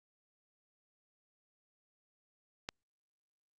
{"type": "click", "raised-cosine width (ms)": 0.2, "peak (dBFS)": -20, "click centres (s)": 2.689, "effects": ["Opus 48 kbps"]}